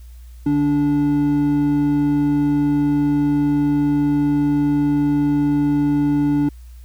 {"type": "tone pair together", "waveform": "triangle", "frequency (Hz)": [145, 290], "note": ["D3", "D4"], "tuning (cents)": [-22, -22], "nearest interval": "octave", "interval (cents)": 1200, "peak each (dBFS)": [-21, -13], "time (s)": [0.46, 6.49], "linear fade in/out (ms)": 5, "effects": ["added 60 Hz sine -36 dBFS peak until 6.84 s", "white hiss -56 dBFS RMS until 6.84 s"]}